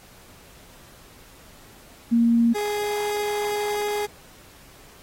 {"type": "tone pair in turn", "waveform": ["sine", "30% pulse"], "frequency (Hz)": [233.1, 415.3], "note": ["A#3", "G#4"], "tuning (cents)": [0, 0], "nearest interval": "minor seventh", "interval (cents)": 1000, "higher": "second", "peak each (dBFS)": [-15, -21], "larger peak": "first", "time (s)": [[2.11, 2.54], [2.54, 4.07]], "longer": "second", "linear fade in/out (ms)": 20, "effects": ["pink hiss -50 dBFS RMS until 5.02 s", "AAC 48 kbps"]}